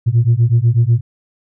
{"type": "beating tone pair", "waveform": "sine", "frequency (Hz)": [113.5, 121.6], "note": ["A#2", "B2"], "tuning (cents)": [-46, -26], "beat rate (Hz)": 8.1, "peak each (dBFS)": -11, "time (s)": [0.06, 1.01], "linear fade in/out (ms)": 20, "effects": ["tanh soft clip ceiling -5 dBFS"]}